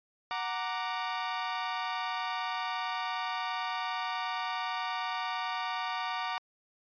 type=chord; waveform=sawtooth; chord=Gb augmented; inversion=none; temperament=equal; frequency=740 / 932.3 / 1174.7 Hz; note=Gb5 / Bb5 / D6; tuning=0 / 0 / 0 cents; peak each=-33 / -32 / -33 dBFS; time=0.31-6.38 s; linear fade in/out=0 ms; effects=resampled to 11025 Hz